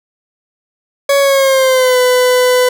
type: tone with pitch glide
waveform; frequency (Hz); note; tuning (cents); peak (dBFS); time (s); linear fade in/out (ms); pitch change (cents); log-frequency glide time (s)
40% pulse; 559 to 500.9; C#5 to B4; +14 to +24; -7; 1.09-2.69; 5; -190; 1.19-1.98
effects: none